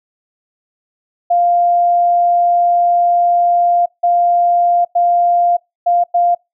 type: tone bursts at uneven times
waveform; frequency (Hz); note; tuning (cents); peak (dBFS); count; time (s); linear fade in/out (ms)
sine; 698.5; F5; 0; -9; 5; 1.3-3.86 / 4.03-4.85 / 4.95-5.57 / 5.86-6.04 / 6.14-6.35; 10
effects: noise-tail reverb RT60 0.2 s tail -26 dB re dry